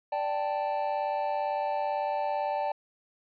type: chord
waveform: triangle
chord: D suspended fourth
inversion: none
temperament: just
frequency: 587.3 / 783.1 / 881 Hz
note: D5 / G5 / A5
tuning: 0 / -2 / +2 cents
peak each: -30 dBFS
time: 0.12-2.72 s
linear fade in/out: 5 ms
effects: resampled to 11025 Hz